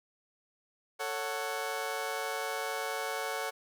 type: chord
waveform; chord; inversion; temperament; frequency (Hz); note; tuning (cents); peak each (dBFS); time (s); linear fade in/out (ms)
20% pulse; F# minor; first; just; 444 / 555 / 740; A4 / C#5 / F#5; +16 / +2 / 0; -33; 0.99-3.51; 20
effects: none